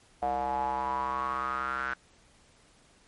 square tone with band-pass filter sweep, 65.41 Hz, C2, in tune, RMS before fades -31 dBFS, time 0.22-1.94 s, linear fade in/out 5 ms, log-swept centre 720 to 1500 Hz, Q 8.2, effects pink hiss -61 dBFS RMS until 3.07 s + MP3 48 kbps

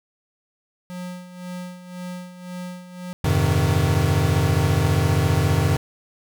square tone with tremolo, 180 Hz, F#3, 47 cents flat, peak -30 dBFS, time 0.9-3.13 s, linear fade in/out 0 ms, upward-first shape sine, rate 1.9 Hz, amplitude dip 70%
square chord, F minor seventh, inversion none, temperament equal with one note detuned, 87.31 / 102.22 / 130.81 / 155.56 Hz, F2 / Ab2 / C3 / Eb3, 0 / -27 / 0 / 0 cents, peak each -23 / -23 / -24 / -23 dBFS, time 3.24-5.77 s, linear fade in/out 5 ms
effects none

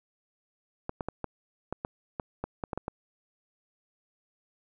clicks, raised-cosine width 1 ms, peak -18 dBFS, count 12, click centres 0.894 / 1.008 / 1.086 / 1.243 / 1.726 / 1.849 / 2.198 / 2.44 / 2.638 / 2.732 / 2.776 / 2.881 s, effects none

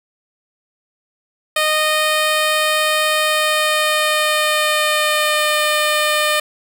10% pulse tone with pitch glide, 616 to 604.7 Hz, D#5 to D#5, -17 to -50 cents, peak -6 dBFS, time 1.56-6.4 s, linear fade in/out 5 ms, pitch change -33 cents, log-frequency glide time 3.2-5.65 s, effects none

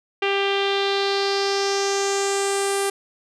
sawtooth tone with low-pass filter sweep, 395.9 Hz, G4, 17 cents sharp, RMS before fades -22 dBFS, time 0.22-2.9 s, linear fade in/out 5 ms, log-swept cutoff 2800 to 10000 Hz, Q 3.6, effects none

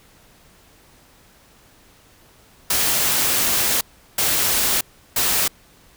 white noise bursts at uneven times, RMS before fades -19 dBFS, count 3, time 2.7-3.81 / 4.18-4.81 / 5.16-5.48 s, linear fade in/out 5 ms, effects pink hiss -52 dBFS RMS until 5.96 s

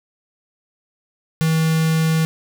square tone with notch filter, 160.5 Hz, E3, 46 cents flat, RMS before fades -17 dBFS, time 1.41-2.25 s, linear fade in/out 0 ms, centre 660 Hz, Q 0.95, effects none

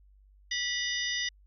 harmonic tone with a mistuned harmonic, 980 Hz, B5, 14 cents flat, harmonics 2 / 3 / 4 / 5 / 6, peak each -33 / -37 / -35 / -37 / -39 dBFS, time 0.51-1.29 s, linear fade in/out 5 ms, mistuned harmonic 4, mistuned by -130 cents, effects added 49 Hz sine -56 dBFS peak until 1.46 s

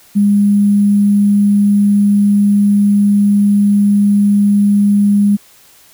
sine tone with sample-and-hold, 203.4 Hz, G#3, 36 cents flat, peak -7 dBFS, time 0.15-5.37 s, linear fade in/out 20 ms, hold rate 11025 Hz, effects white hiss -45 dBFS RMS until 5.93 s

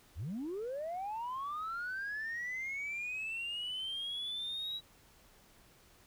sine linear sweep, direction up, 56.6 to 3895 Hz, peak -35 dBFS, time 0.15-4.81 s, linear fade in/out 50 ms, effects tanh soft clip ceiling -34 dBFS + pink hiss -63 dBFS RMS until 6.06 s

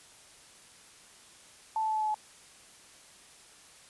sine tone with pitch steps, 880 / 874.9 / 869.9 / 864.9 / 859.9 / 854.9 Hz, A5 / A5 / A5 / A5 / A5 / G#5, 0 / -10 / -20 / -30 / -40 / +50 cents, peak -27 dBFS, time 1.76-2.144 s, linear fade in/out 2 ms, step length 64 ms, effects white hiss -55 dBFS RMS until 3.89 s + resampled to 24000 Hz

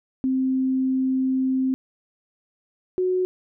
sine tone pair in turn, 261.6 / 367.8 Hz, C4 / F#4, 0 / -10 cents, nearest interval tritone, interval 590 cents, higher second, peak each -19 dBFS, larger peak neither, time 0.24-1.74 / 2.98-3.25 s, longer first, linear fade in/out 0 ms, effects none

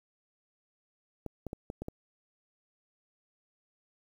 clicks, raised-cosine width 2 ms, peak -24 dBFS, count 6, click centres 1.263 / 1.467 / 1.531 / 1.701 / 1.82 / 1.884 s, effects 9-bit

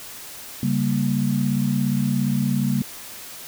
sine chord, G diminished, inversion second, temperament equal, 138.59 / 196 / 233.1 Hz, Db3 / G3 / Bb3, 0 / 0 / 0 cents, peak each -23 dBFS, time 0.63-2.82 s, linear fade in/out 2 ms, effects white hiss -38 dBFS RMS until 3.47 s

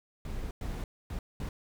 brown noise bursts at uneven times, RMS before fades -36 dBFS, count 4, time 0.25-0.51 / 0.61-0.84 / 1.1-1.19 / 1.4-1.49 s, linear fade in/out 2 ms, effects none

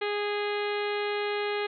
harmonic tone, 412.9 Hz, G#4, 10 cents flat, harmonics 1 / 2 / 3 / 4 / 5 / 6 / 7 / 8 / 9 / 10, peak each -29 / -36 / -39 / -39 / -38 / -40 / -44 / -43 / -47 / -46 dBFS, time 0.01-1.67 s, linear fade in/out 10 ms, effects none

